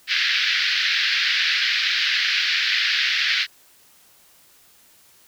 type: band-pass noise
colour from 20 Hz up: pink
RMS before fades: -21 dBFS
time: 0.07-3.47 s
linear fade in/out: 50 ms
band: 1600 to 4900 Hz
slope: 48 dB/octave
effects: white hiss -54 dBFS RMS until 5.27 s